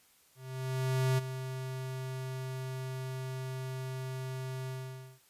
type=tone with ADSR envelope; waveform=square; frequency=130.4 Hz; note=C3; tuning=5 cents flat; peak=-26 dBFS; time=0.35-5.2 s; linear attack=830 ms; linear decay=19 ms; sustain=-11 dB; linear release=510 ms; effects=white hiss -65 dBFS RMS until 5.29 s + resampled to 32000 Hz